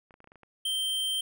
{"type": "clicks", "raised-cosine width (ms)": 0.5, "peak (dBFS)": -38, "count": 8, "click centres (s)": [0.108, 0.141, 0.204, 0.243, 0.274, 0.319, 0.357, 0.433]}
{"type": "tone", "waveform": "square", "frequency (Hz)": 3136, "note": "G7", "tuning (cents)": 0, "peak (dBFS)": -28, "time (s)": [0.65, 1.21], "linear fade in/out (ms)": 5}
{"effects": []}